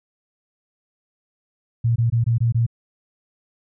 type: tone bursts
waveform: sine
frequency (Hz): 116.54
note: A#2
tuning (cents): 0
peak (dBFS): -15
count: 6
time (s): 1.84-2.665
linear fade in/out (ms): 10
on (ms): 120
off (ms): 21
effects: none